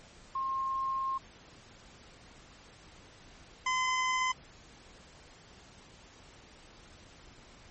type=tone pair in turn; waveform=sine / 25% pulse; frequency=1067 / 1024.8 Hz; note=C6 / C6; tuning=+34 / -36 cents; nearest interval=minor second; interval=70 cents; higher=first; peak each=-30 / -24 dBFS; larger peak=second; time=0.35-1.18 / 3.66-4.32 s; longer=first; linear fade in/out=5 ms; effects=pink hiss -55 dBFS RMS until 7.7 s + MP3 32 kbps